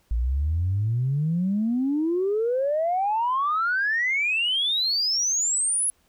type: exponential sweep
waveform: sine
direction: up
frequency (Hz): 55 to 10710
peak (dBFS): -20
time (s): 0.11-5.9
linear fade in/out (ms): 0
effects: tanh soft clip ceiling -16 dBFS + pink hiss -65 dBFS RMS until 6.08 s